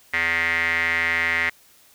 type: tone with band-pass filter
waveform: square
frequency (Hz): 83.2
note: E2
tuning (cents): +17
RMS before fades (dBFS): -22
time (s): 0.13-1.5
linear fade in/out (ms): 10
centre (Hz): 2000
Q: 8.9
effects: white hiss -54 dBFS RMS until 1.94 s